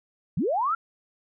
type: linear sweep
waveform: sine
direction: up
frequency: 122.2 to 1394 Hz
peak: -22 dBFS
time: 0.37-0.75 s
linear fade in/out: 5 ms
effects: none